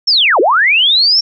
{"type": "linear two-way sweep", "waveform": "sine", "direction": "down then up", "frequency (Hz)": [5540, 321.6, 5540], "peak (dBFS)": -7, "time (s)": [0.07, 1.21], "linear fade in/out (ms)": 10, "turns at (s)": 0.4, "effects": []}